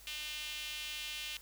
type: tone with high-pass filter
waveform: sawtooth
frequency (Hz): 301.8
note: D4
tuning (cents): +47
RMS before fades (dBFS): -42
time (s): 0.07-1.37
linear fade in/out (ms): 2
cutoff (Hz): 2900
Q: 3
effects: added 50 Hz sine -59 dBFS peak until 1.41 s + white hiss -57 dBFS RMS until 1.41 s